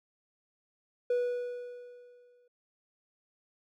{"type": "tone with exponential decay", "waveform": "triangle", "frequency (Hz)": 489.1, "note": "B4", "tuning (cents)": -17, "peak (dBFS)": -22, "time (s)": [1.1, 2.48], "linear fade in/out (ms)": 5, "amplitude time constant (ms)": 300, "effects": ["tanh soft clip ceiling -19 dBFS"]}